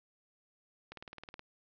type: click train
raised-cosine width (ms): 0.3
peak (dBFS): -30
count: 10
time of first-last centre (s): 0.92-1.394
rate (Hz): 19
effects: resampled to 16000 Hz + 12-bit